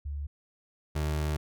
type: tone pair in turn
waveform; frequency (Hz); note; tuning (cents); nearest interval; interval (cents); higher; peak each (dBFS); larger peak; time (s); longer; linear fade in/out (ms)
sine / 30% pulse; 71.9 / 75.82; D2 / D#2; -36 / -44; minor second; 92; second; -32 / -25; second; 0.05-0.27 / 0.95-1.37; second; 10
effects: none